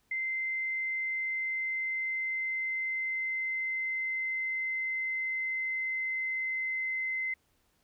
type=tone with pitch glide; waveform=sine; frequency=2077 to 2060 Hz; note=C7 to C7; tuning=-13 to -28 cents; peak=-30 dBFS; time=0.11-7.34 s; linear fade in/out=5 ms; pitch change=-15 cents; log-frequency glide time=0.23-6.89 s; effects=pink hiss -72 dBFS RMS until 7.83 s